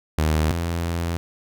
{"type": "tone pair in turn", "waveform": "sawtooth", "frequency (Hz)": [77.78, 84.69], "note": ["D#2", "E2"], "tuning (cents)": [0, 47], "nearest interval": "minor second", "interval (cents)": 147, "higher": "second", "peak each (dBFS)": [-14, -19], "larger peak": "first", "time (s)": [[0.18, 0.51], [0.51, 1.17]], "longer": "second", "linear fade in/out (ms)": 0, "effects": []}